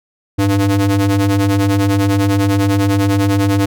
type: ring-modulated tone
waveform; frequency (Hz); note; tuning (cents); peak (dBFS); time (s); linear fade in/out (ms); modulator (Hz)
square; 98; G2; 0; -9; 0.38-3.66; 10; 201
effects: none